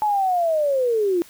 sine linear sweep, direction down, 862 to 332.6 Hz, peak -17 dBFS, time 0.02-1.22 s, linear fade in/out 0 ms, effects white hiss -48 dBFS RMS until 1.29 s

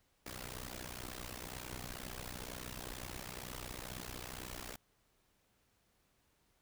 pink noise with amplitude modulation, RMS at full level -42 dBFS, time 0.26-4.76 s, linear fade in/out 5 ms, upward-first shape sine, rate 62.1 Hz, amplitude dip 95%, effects pink hiss -75 dBFS RMS until 6.61 s

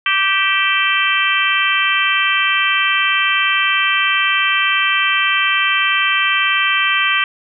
harmonic tone with a mistuned harmonic, 389.9 Hz, G4, 9 cents flat, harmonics 3 / 4 / 5 / 6 / 7 / 8, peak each -20 / -20 / -20 / -20 / -20 / -20 dBFS, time 0.06-7.24 s, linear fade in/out 2 ms, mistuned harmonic 7, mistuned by -44 cents, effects none

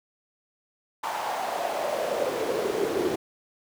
brown noise with high-pass filter sweep, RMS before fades -28 dBFS, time 1.03-3.16 s, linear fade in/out 10 ms, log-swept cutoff 890 to 340 Hz, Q 4.2, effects none

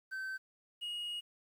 triangle tone pair in turn, 1543 / 2879 Hz, G6 / F#7, -28 / -48 cents, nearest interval major seventh, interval 1080 cents, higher second, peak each -36 / -36 dBFS, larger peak neither, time 0.11-0.38 / 0.81-1.21 s, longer second, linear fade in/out 20 ms, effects 11-bit

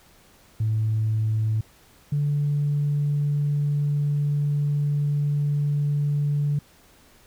sine tone pair in turn, 109.5 / 145.41 Hz, A2 / D3, -8 / -17 cents, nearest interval perfect fourth, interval 491 cents, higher second, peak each -19 dBFS, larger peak neither, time 0.6-1.61 / 2.12-6.59 s, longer second, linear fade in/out 5 ms, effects tanh soft clip ceiling -16 dBFS + pink hiss -55 dBFS RMS until 7.26 s

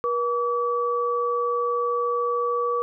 sine tone pair together, 480.9 / 1147.1 Hz, B4 / D6, -46 / -41 cents, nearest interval octave + minor third, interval 1505 cents, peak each -24 dBFS, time 0.04-2.82 s, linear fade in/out 0 ms, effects none

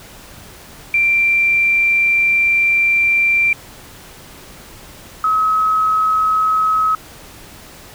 sine tone pair in turn, 2359 / 1279.6 Hz, D7 / D#6, +7 / +48 cents, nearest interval major seventh, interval 1059 cents, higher first, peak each -11 / -12 dBFS, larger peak first, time 0.94-3.53 / 5.24-6.95 s, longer first, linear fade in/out 2 ms, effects pink hiss -39 dBFS RMS until 7.94 s

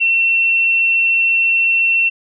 sine tone, 2707 Hz, E7, 45 cents sharp, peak -11 dBFS, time 0-2.1 s, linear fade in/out 20 ms, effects none

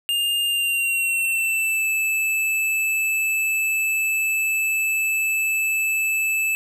square tone with pitch glide, 2812 to 2624 Hz, F7 to E7, +11 to -9 cents, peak -20 dBFS, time 0.09-6.55 s, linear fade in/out 0 ms, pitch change -120 cents, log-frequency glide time 0.45-1.88 s, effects none

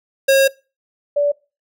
square / sine tone pair in turn, 542 / 578.7 Hz, C#5 / D5, -39 / -26 cents, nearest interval minor second, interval 113 cents, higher second, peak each -10 / -13 dBFS, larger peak first, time 0.28-0.48 / 1.16-1.32 s, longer first, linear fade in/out 10 ms, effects noise-tail reverb RT60 0.3 s tail -22 dB re dry

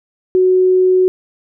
sine tone, 370 Hz, F#4, in tune, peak -8 dBFS, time 0.35-1.08 s, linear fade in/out 0 ms, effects none

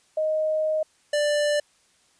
sine / square tone pair in turn, 623 / 589.7 Hz, D#5 / D5, +2 / +7 cents, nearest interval minor second, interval 95 cents, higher first, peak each -21 dBFS, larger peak neither, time 0.17-0.83 / 1.13-1.6 s, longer first, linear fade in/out 5 ms, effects white hiss -62 dBFS RMS until 2.19 s + resampled to 22050 Hz

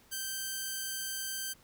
5% pulse tone, 1559 Hz, G6, 10 cents flat, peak -24 dBFS, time 0.11-1.54 s, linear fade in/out 20 ms, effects pink hiss -62 dBFS RMS until 1.63 s

